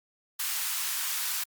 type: high-pass noise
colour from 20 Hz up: white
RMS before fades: -31 dBFS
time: 0.39-1.44 s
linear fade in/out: 10 ms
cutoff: 960 Hz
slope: 24 dB/octave
effects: Opus 48 kbps